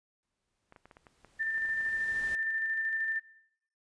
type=noise with exponential growth; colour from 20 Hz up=pink; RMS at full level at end=-47 dBFS; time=0.23-2.35 s; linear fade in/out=0 ms; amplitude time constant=460 ms
type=clicks; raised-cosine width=0.5 ms; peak=-37 dBFS; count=12; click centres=0.724 / 0.762 / 0.856 / 0.912 / 0.969 / 1.068 / 1.247 / 1.578 / 1.651 / 1.69 / 1.807 / 1.864 s
type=tone with tremolo; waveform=sine; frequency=1787 Hz; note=A6; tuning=26 cents sharp; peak=-28 dBFS; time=1.39-3.2 s; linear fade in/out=20 ms; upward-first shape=square; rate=13 Hz; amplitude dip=25%
effects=noise-tail reverb RT60 0.8 s tail -21 dB re dry + resampled to 22050 Hz